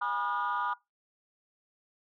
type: tone cluster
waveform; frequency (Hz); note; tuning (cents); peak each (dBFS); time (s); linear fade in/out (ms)
sine; 823 / 976 / 1217 / 1433; G#5 / B5 / D#6 / F6; -16 / -21 / -39 / +44; -37 / -32 / -32 / -34; 0.01-0.74; 10
effects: noise-tail reverb RT60 0.2 s tail -22 dB re dry + tanh soft clip ceiling -23 dBFS